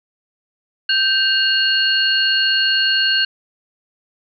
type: tone cluster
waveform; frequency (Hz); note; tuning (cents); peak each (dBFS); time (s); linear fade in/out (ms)
sine; 1561 / 2829 / 4336; G6 / F7 / C#8; -8 / +22 / -39; -18; 0.89-3.25; 5
effects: none